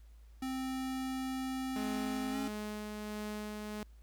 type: tone with pitch glide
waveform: square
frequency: 261.6 to 270.7 Hz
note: C4 to C#4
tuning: 0 to -41 cents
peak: -36 dBFS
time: 0.42-2.48 s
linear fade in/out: 5 ms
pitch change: +59 cents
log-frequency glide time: 2.31-2.37 s
type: tone with tremolo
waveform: sawtooth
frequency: 211.1 Hz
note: G#3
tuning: 29 cents sharp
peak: -34 dBFS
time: 1.76-3.83 s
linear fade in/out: 0 ms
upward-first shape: sine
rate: 1.5 Hz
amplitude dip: 25%
effects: added 55 Hz sine -53 dBFS peak until 4.02 s + pink hiss -72 dBFS RMS until 4.02 s